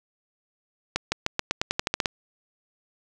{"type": "accelerating click train", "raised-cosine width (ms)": 0.2, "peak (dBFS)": -6, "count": 12, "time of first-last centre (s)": [0.96, 2.058], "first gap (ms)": 160, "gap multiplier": 0.9, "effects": ["7-bit"]}